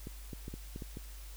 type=clicks; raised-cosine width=3 ms; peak=-29 dBFS; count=7; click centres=0.071 / 0.332 / 0.481 / 0.54 / 0.761 / 0.822 / 0.971 s; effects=added 50 Hz sine -45 dBFS peak until 1.36 s + white hiss -55 dBFS RMS until 1.36 s